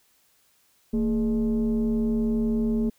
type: tone with frequency modulation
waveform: sine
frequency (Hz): 226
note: A3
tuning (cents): +47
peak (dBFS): -20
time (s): 0.93-2.9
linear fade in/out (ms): 10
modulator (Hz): 190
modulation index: 0.67
effects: tanh soft clip ceiling -17 dBFS + white hiss -64 dBFS RMS until 2.98 s